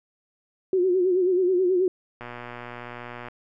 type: tone with vibrato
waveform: sine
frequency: 366.2 Hz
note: F#4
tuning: 18 cents flat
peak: -18 dBFS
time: 0.73-1.88 s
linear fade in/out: 2 ms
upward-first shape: sine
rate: 9.3 Hz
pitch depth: 72 cents each way
type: click train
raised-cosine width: 0.5 ms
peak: -22 dBFS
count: 131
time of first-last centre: 2.21-3.284 s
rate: 121 Hz
effects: none